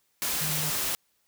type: tone in noise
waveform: sine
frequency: 153.2 Hz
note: D#3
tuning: 27 cents flat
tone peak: -33 dBFS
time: 0.41-0.7 s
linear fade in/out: 0 ms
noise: white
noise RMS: -29 dBFS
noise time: 0.22-0.95 s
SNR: -7 dB
effects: white hiss -71 dBFS RMS until 1.27 s